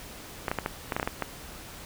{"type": "clicks", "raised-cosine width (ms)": 0.5, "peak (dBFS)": -12, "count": 10, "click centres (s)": [0.482, 0.515, 0.587, 0.661, 0.922, 0.965, 0.998, 1.029, 1.075, 1.223], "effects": ["pink hiss -44 dBFS RMS until 1.85 s"]}